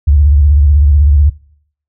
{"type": "tone with vibrato", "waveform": "sine", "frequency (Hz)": 72.5, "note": "D2", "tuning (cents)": -22, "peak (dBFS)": -4, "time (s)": [0.07, 1.3], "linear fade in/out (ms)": 10, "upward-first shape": "square", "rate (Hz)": 16, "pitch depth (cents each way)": 100, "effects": ["noise-tail reverb RT60 0.6 s tail -21 dB re dry"]}